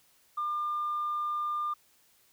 sine tone, 1200 Hz, D6, 37 cents sharp, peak -28 dBFS, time 0.37-1.74 s, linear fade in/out 10 ms, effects tanh soft clip ceiling -25 dBFS + white hiss -65 dBFS RMS until 2.32 s

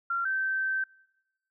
sine tone pair in turn, 1377 / 1550.5 Hz, F6 / G6, -25 / -19 cents, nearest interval major second, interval 206 cents, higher second, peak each -26 / -26 dBFS, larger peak neither, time 0.1-0.25 / 0.25-0.84 s, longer second, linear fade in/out 5 ms, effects noise-tail reverb RT60 1.0 s tail -25 dB re dry

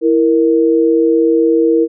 sine tone pair together, 329.7 / 466.2 Hz, E4 / A#4, 0 / 0 cents, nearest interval tritone, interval 600 cents, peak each -11 dBFS, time 0.01-1.88 s, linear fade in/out 50 ms, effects none

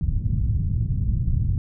white low-pass noise, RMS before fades -22 dBFS, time 0.01-1.58 s, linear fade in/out 2 ms, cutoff 130 Hz, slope 24 dB/octave, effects none

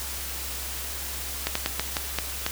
slowing click train, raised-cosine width 0.2 ms, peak -7 dBFS, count 7, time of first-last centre 1.47-2.464 s, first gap 84 ms, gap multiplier 1.27, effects added 66 Hz sine -38 dBFS peak until 2.51 s + white hiss -34 dBFS RMS until 2.51 s

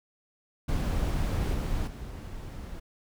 brown noise with level steps, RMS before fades -28 / -30 / -39 dBFS, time 0.68-2.8 s, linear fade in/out 10 ms, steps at 1.54 / 1.87 s, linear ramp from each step 5 ms, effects none

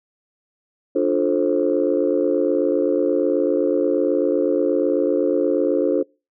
sine chord, D minor seventh, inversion none, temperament just, 293.7 / 352.4 / 440.5 / 528.6 Hz, D4 / F4 / A4 / C5, 0 / +16 / +2 / +18 cents, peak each -21 dBFS, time 0.95-6.03 s, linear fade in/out 10 ms, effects noise-tail reverb RT60 0.3 s tail -25 dB re dry + tanh soft clip ceiling -7 dBFS

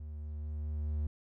triangle tone with level ramp, 75.4 Hz, D2, 46 cents sharp, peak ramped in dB -39 to -28 dBFS, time 0-1.07 s, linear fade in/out 5 ms, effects none

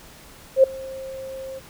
sine tone with ADSR envelope, 531 Hz, C5, 25 cents sharp, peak -7 dBFS, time 0.56-1.6 s, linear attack 76 ms, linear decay 6 ms, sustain -24 dB, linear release 24 ms, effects pink hiss -46 dBFS RMS until 1.69 s

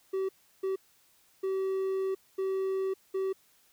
triangle tone bursts at uneven times, 383 Hz, G4, 40 cents flat, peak -26 dBFS, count 5, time 0.13-0.29 / 0.63-0.76 / 1.43-2.15 / 2.38-2.94 / 3.14-3.33 s, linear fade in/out 10 ms, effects white hiss -65 dBFS RMS until 3.72 s

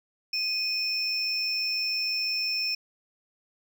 triangle tone pair together, 2494 / 5343 Hz, D#7 / E8, +3 / +22 cents, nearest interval octave + minor second, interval 1319 cents, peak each -30 / -26 dBFS, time 0.33-2.75 s, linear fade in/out 5 ms, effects none

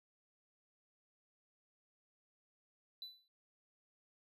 triangle tone with exponential decay, 3985 Hz, B7, 15 cents sharp, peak -40 dBFS, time 3.02-3.28 s, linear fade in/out 1 ms, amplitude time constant 56 ms, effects tanh soft clip ceiling -37 dBFS + resampled to 32000 Hz

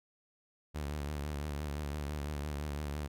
sawtooth tone with vibrato, 73.42 Hz, D2, in tune, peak -32 dBFS, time 0.74-3.08 s, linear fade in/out 20 ms, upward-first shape triangle, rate 5.9 Hz, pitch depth 80 cents each way, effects none

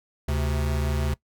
square tone pair together, 73.41 / 130.81 Hz, D2 / C3, 0 / 0 cents, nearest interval minor seventh, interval 1000 cents, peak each -25 / -30 dBFS, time 0.28-1.14 s, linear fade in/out 5 ms, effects noise-tail reverb RT60 0.1 s tail -20 dB re dry

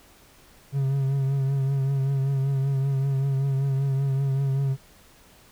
triangle tone with vibrato, 136.4 Hz, C#3, 28 cents flat, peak -19 dBFS, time 0.72-4.77 s, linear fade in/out 50 ms, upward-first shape triangle, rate 5.2 Hz, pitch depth 43 cents each way, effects pink hiss -54 dBFS RMS until 5.51 s

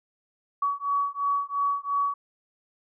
sine beating tone pair, 1130 / 1132.9 Hz, C#6 / C#6, +33 / +37 cents, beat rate 2.9 Hz, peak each -27 dBFS, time 0.62-2.14 s, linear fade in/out 5 ms, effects none

